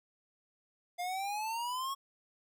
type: exponential sweep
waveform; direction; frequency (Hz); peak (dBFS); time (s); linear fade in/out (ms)
square; up; 698.5 to 1108.7; -35; 0.98-1.95; 20
effects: none